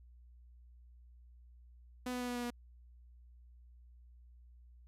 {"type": "tone with pitch steps", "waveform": "sawtooth", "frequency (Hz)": [250, 248.1, 246.3, 244.4, 242.6, 240.8], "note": ["B3", "B3", "B3", "B3", "B3", "B3"], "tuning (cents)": [21, 8, -5, -18, -31, -44], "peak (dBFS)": -33, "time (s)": [2.06, 2.504], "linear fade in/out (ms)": 5, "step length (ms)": 74, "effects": ["added 60 Hz sine -56 dBFS peak until 4.87 s", "resampled to 32000 Hz"]}